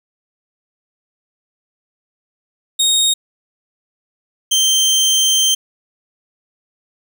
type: tone pair in turn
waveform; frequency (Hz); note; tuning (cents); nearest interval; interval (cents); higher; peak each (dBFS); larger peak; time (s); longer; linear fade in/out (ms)
25% pulse; 3729 / 3136; A#7 / G7; 0 / 0; minor third; 300; first; -8; neither; 2.79-3.14 / 4.51-5.55; second; 10
effects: none